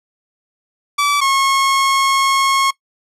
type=tone pair in turn; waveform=sawtooth; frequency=1153 / 1088.3 Hz; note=D6 / C#6; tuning=-32 / -32 cents; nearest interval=minor second; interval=100 cents; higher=first; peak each=-9 dBFS; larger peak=neither; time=0.98-1.21 / 1.21-2.71 s; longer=second; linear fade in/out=10 ms; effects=noise-tail reverb RT60 0.1 s tail -20 dB re dry + low-pass 10000 Hz 12 dB/octave